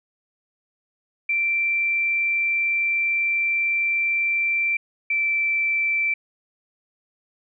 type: tone pair in turn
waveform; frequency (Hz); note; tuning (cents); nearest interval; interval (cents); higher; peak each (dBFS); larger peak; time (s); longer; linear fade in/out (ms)
sine; 2349 / 2333; D7 / D7; 0 / -12; unison; 12; first; -19; neither; 1.29-4.77 / 5.1-6.14; first; 5
effects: none